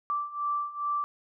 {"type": "beating tone pair", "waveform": "sine", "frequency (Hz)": [1168, 1170.4], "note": ["D6", "D6"], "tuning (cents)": [-10, -6], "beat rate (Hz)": 2.4, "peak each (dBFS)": [-33, -30], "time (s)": [0.1, 1.04], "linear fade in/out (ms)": 0, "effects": []}